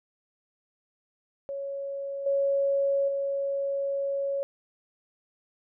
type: tone with level steps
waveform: sine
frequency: 555 Hz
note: C#5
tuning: 2 cents sharp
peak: -31 / -22 / -26 dBFS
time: 1.49-4.43 s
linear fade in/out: 0 ms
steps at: 2.26 / 3.08 s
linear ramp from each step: 5 ms
effects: none